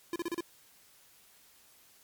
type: tone bursts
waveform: square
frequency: 341.5 Hz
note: F4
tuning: 39 cents flat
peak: -32 dBFS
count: 5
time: 0.13-0.407 s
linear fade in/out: 2 ms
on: 29 ms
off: 33 ms
effects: white hiss -61 dBFS RMS until 2.03 s + MP3 96 kbps